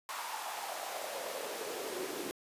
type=noise with high-pass filter sweep; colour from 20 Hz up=pink; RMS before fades=-40 dBFS; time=0.09-2.31 s; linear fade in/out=0 ms; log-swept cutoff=1000 to 320 Hz; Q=3.7; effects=resampled to 32000 Hz